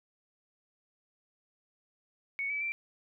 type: tone with pitch steps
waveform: sine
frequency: 2222 / 2296 / 2347 Hz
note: C#7 / D7 / D7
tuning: +4 / -40 / -2 cents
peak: -31 dBFS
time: 2.39-2.72 s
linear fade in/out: 0 ms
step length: 110 ms
effects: none